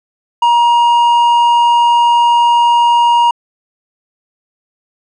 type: tone with hard clipping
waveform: sine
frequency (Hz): 948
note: A#5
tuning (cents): +29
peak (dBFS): -8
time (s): 0.42-3.31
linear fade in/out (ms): 5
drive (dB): 5
effects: resampled to 24000 Hz